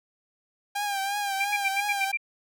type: tone with vibrato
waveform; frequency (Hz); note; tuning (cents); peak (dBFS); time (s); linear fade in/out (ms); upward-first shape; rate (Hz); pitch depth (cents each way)
sawtooth; 801; G5; +37; -23; 0.75-2.12; 10; triangle; 2.9; 65
type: tone bursts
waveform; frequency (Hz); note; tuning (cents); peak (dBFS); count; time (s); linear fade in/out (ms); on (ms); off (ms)
sine; 2365; D7; +12; -23; 7; 1.4-2.173; 10; 47; 74
effects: none